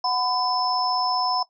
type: tone cluster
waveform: sine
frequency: 739 / 1004 / 5260 Hz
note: F#5 / B5 / E8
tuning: -2 / +28 / -5 cents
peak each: -25 dBFS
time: 0.04-1.43 s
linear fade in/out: 5 ms
effects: noise-tail reverb RT60 0.1 s tail -17 dB re dry